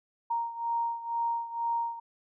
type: beating tone pair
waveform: sine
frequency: 931 / 933.1 Hz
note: A#5 / A#5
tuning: -2 / +1 cents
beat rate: 2.1 Hz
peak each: -30 / -34 dBFS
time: 0.3-2 s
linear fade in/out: 10 ms
effects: none